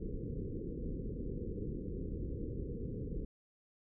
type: low-pass noise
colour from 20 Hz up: pink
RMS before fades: -40 dBFS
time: 0-3.25 s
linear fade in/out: 5 ms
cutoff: 500 Hz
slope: 96 dB/octave
effects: none